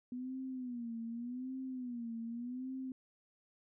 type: tone with vibrato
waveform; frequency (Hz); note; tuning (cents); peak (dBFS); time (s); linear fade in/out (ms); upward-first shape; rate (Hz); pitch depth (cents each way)
sine; 245; B3; -14; -39; 0.12-2.92; 2; sine; 0.85; 120
effects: none